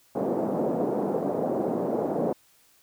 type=band-pass noise; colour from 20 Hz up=white; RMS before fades=-27 dBFS; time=0.15-2.33 s; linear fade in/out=5 ms; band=170 to 630 Hz; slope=24 dB/octave; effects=white hiss -61 dBFS RMS until 2.82 s